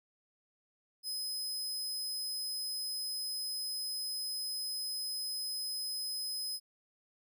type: tone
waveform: sawtooth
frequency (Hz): 5060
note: D#8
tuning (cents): +28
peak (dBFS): -33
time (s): 1.03-6.6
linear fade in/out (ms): 50
effects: none